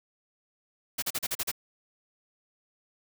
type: noise bursts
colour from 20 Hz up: white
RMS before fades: -30 dBFS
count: 7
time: 0.98-1.516 s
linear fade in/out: 10 ms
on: 44 ms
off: 38 ms
effects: none